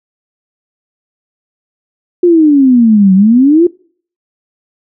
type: exponential two-way sweep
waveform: sine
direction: down then up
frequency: 360.3 to 185 to 360.3 Hz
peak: -3 dBFS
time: 2.23-3.67 s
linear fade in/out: 5 ms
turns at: 3.14 s
effects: noise-tail reverb RT60 0.5 s tail -24 dB re dry